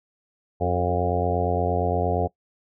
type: harmonic tone with a mistuned harmonic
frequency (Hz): 88.6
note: F2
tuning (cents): +25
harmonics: 1 / 2 / 3 / 4 / 5 / 6 / 7 / 8 / 9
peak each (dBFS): -26 / -31 / -33 / -32 / -27 / -30 / -32 / -27 / -33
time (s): 0.6-2.28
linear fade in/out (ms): 20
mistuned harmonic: 4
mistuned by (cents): +37
effects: noise-tail reverb RT60 0.1 s tail -21 dB re dry